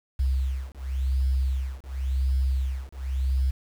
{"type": "beating tone pair", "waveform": "sine", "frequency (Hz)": [65.41, 66.33], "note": ["C2", "C2"], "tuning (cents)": [0, 24], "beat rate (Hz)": 0.92, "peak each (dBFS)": -26, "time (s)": [0.19, 3.51], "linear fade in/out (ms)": 10, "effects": ["8-bit"]}